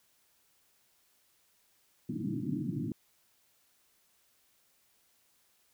white band-pass noise, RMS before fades -35 dBFS, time 2.09-2.92 s, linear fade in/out 2 ms, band 110 to 330 Hz, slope 96 dB/octave, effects white hiss -70 dBFS RMS until 5.73 s

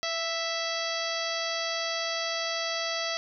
harmonic tone with a mistuned harmonic, 659.3 Hz, E5, in tune, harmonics 1 / 2 / 3 / 4 / 5 / 6 / 7 / 8 / 9, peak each -34 / -37 / -36 / -40 / -37 / -40 / -36 / -40 / -41 dBFS, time 0.03-3.17 s, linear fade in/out 0 ms, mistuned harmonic 1, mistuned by +17 cents, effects none

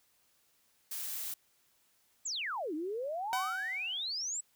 blue noise, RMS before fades -39 dBFS, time 0.91-1.34 s, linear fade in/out 5 ms
sine exponential two-way sweep, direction down then up, 7990 to 293.7 to 7990 Hz, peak -34 dBFS, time 2.25-4.41 s, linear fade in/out 10 ms, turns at 2.74 s
sawtooth tone with exponential decay, 756 Hz, F#5, 37 cents sharp, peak -26 dBFS, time 3.33-4.07 s, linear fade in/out 0 ms, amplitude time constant 160 ms
effects white hiss -71 dBFS RMS until 4.55 s

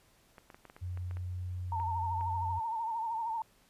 clicks, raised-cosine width 0.5 ms, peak -35 dBFS, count 11, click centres 0.382 / 0.502 / 0.545 / 0.653 / 0.699 / 0.765 / 0.974 / 1.111 / 1.17 / 1.8 / 2.21 s
sine tone, 90.1 Hz, F#2, 45 cents flat, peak -35 dBFS, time 0.81-2.6 s, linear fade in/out 20 ms
sine tone with vibrato, 906 Hz, A#5, 50 cents flat, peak -32 dBFS, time 1.72-3.42 s, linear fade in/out 2 ms, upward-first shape sine, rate 13 Hz, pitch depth 65 cents each way
effects pink hiss -66 dBFS RMS until 3.69 s + resampled to 32000 Hz

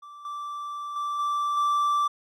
triangle tone with level steps, 1169 Hz, D6, 8 cents flat, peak -40 / -30 / -25 / -22 / -19 dBFS, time 0.02-2.08 s, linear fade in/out 10 ms, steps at 0.25 / 0.96 / 1.19 / 1.57 s, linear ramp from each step 2 ms, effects none

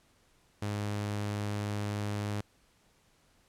sawtooth tone, 103.4 Hz, G#2, 7 cents flat, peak -28 dBFS, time 0.62-2.41 s, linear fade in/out 5 ms, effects pink hiss -67 dBFS RMS until 3.48 s + low-pass 11000 Hz 12 dB/octave

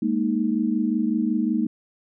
sine chord, Ab suspended second, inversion none, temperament equal, 207.7 / 233.1 / 311.1 Hz, Ab3 / Bb3 / Eb4, 0 / 0 / 0 cents, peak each -25 / -23 / -25 dBFS, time 0.02-1.67 s, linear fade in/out 5 ms, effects none

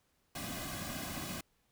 pink noise with comb filter, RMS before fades -41 dBFS, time 0.35-1.41 s, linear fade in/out 5 ms, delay 2.2 ms, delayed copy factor -0.8, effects pink hiss -75 dBFS RMS until 1.71 s

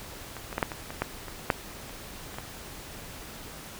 clicks, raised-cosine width 0.5 ms, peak -24 / -21 / -13 / -8 / -19 / -22 / -11 / -24 / -6 / -28 / -27 / -20 dBFS, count 12, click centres 0.367 / 0.528 / 0.581 / 0.628 / 0.718 / 0.905 / 1.02 / 1.283 / 1.502 / 1.895 / 2.343 / 2.385 s, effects pink hiss -43 dBFS RMS until 3.79 s

